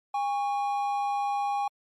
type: tone pair together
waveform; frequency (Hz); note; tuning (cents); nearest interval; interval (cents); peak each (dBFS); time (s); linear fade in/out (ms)
triangle; 811.6 / 1110; G#5 / C#6; -40 / +2; perfect fourth; 542; -24 / -33; 0.14-1.68; 5
effects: MP3 64 kbps